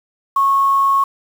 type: tone with quantisation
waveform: sine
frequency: 1098 Hz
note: C#6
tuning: 17 cents flat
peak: -11 dBFS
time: 0.36-1.04 s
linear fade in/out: 5 ms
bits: 6
effects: none